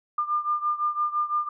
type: beating tone pair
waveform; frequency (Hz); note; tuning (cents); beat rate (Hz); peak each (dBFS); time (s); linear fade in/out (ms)
sine; 1200 / 1205.9; D6 / D6; +37 / +45; 5.9; -25 / -28; 0.18-1.49; 5
effects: none